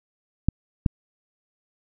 clicks, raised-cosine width 5 ms, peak -6 dBFS, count 2, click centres 0.486 / 0.862 s, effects none

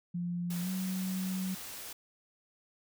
sine tone with pitch glide, 174.61 to 187.14 Hz, F3 to F#3, 0 to +20 cents, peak -32 dBFS, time 0.14-1.55 s, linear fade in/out 10 ms, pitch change +120 cents, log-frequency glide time 0.61-0.69 s
white noise, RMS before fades -44 dBFS, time 0.5-1.93 s, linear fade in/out 5 ms
effects none

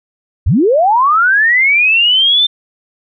sine linear sweep, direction up, 53.6 to 3600 Hz, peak -7 dBFS, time 0.46-2.47 s, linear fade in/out 10 ms, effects none

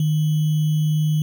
sine tone with sample-and-hold, 153.7 Hz, D#3, 21 cents flat, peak -16 dBFS, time 0-1.22 s, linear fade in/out 2 ms, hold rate 3150 Hz, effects none

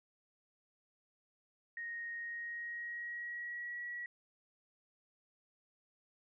sine tone with pitch glide, 1866 to 1926.2 Hz, A#6 to B6, +1 to -44 cents, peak -40 dBFS, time 1.77-4.06 s, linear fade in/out 2 ms, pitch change +55 cents, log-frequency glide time 2.16-3.82 s, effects none

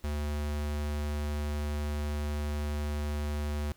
square tone, 74 Hz, D2, 14 cents sharp, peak -31 dBFS, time 0.04-3.72 s, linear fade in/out 0 ms, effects pink hiss -63 dBFS RMS until 3.76 s

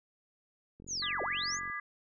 click train, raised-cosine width 3 ms, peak -40 dBFS, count 42, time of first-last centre 0.8-1.699 s, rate 45.6 Hz
sine linear two-way sweep, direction down then up, 7040 to 326.9 to 7040 Hz, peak -33 dBFS, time 0.87-1.6 s, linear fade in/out 50 ms, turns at 1.22 s
sine chord, G# diminished, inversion second, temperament just, 1196.1 / 1661.2 / 1993.5 Hz, D6 / G#6 / B6, +31 / 0 / +16 cents, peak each -40 dBFS, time 1.02-1.8 s, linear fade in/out 5 ms
effects none

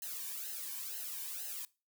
blue noise with flanger, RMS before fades -42 dBFS, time 0.02-1.65 s, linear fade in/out 2 ms, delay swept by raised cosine 0.85 to 1.53 ms, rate 2.1 Hz, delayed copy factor -1, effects noise-tail reverb RT60 0.3 s tail -21 dB re dry

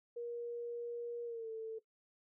sine tone with pitch glide, 474.2 to 445 Hz, A#4 to A4, +30 to +20 cents, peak -39 dBFS, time 0.16-1.79 s, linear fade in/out 10 ms, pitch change -110 cents, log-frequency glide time 1.25-1.5 s, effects noise-tail reverb RT60 0.1 s tail -17 dB re dry

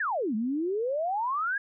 sine exponential two-way sweep, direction down then up, 1845 to 207.5 to 1683 Hz, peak -26 dBFS, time 0-1.58 s, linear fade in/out 5 ms, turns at 0.35 s, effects none

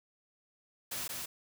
white noise with echo, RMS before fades -38 dBFS, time 0.91-1.08 s, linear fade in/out 10 ms, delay 180 ms, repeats 1, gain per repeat -2 dB, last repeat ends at 1.26 s, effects none

